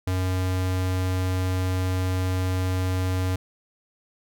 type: tone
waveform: square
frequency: 92.5 Hz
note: F#2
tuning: in tune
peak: -23 dBFS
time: 0.07-3.36 s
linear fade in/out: 5 ms
effects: none